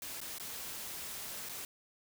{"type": "noise with dropouts", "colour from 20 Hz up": "white", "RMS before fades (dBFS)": -43, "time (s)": [0.02, 1.65], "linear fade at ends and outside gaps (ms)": 1, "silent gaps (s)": [[0.204, 0.214], [0.384, 0.398], [1.489, 1.494]], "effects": []}